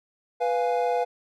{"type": "chord", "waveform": "triangle", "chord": "F diminished", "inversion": "second", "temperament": "equal", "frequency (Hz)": [493.9, 698.5, 830.6], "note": ["Cb5", "F5", "Ab5"], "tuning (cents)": [0, 0, 0], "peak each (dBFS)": [-23, -24, -27], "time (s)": [0.4, 1.05], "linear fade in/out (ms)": 20, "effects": []}